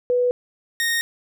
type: tone pair in turn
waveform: sine / sawtooth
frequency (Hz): 492.9 / 1855.6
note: B4 / A#6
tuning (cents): -3 / -8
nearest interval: octave + major seventh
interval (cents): 2295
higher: second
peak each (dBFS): -16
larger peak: neither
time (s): 0.1-0.31 / 0.8-1.01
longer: neither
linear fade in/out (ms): 0
effects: none